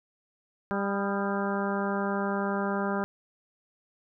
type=harmonic tone with a mistuned harmonic; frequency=198.7 Hz; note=G3; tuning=24 cents sharp; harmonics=1 / 2 / 3 / 4 / 5 / 6 / 7 / 8; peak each=-30 / -33 / -35 / -36 / -37 / -38 / -38 / -39 dBFS; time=0.71-3.04 s; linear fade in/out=0 ms; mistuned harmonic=6; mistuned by=+51 cents; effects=none